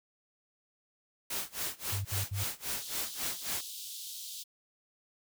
white noise with tremolo, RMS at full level -34 dBFS, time 1.3-3.61 s, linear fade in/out 5 ms, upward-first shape sine, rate 3.7 Hz, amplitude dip 95%
sine tone bursts, 99 Hz, G2, 18 cents sharp, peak -32 dBFS, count 3, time 1.92-2.44 s, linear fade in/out 10 ms, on 130 ms, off 65 ms
pink high-pass noise, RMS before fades -43 dBFS, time 2.77-4.44 s, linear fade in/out 20 ms, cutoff 3200 Hz, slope 48 dB/octave
effects none

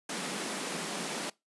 pink high-pass noise, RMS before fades -36 dBFS, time 0.09-1.3 s, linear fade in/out 5 ms, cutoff 160 Hz, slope 96 dB/octave, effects noise-tail reverb RT60 0.2 s tail -22 dB re dry + resampled to 24000 Hz

